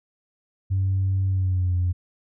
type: tone with pitch glide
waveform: sine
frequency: 95.7 to 89.29 Hz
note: G2 to F2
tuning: -41 to +39 cents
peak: -18 dBFS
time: 0.7-1.93 s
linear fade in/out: 20 ms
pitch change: -120 cents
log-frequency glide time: 1.28-1.74 s
effects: tanh soft clip ceiling -16 dBFS